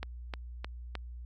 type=click train; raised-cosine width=0.3 ms; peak=-21 dBFS; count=4; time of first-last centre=0.03-0.953 s; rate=3.25 Hz; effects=added 60 Hz sine -41 dBFS peak until 1.25 s